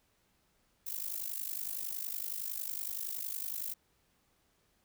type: noise with amplitude modulation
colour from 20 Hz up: violet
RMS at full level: -35 dBFS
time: 0.86-3.74 s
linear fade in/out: 10 ms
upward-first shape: sine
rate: 50.8 Hz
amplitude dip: 85%
effects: pink hiss -73 dBFS RMS until 4.84 s